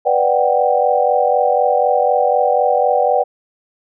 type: chord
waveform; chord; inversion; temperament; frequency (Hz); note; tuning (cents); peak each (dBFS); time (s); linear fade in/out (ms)
sine; G major seventh; first; equal; 493.9 / 587.3 / 740 / 784; B4 / D5 / F#5 / G5; 0 / 0 / 0 / 0; -17; 0.05-3.24; 20
effects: none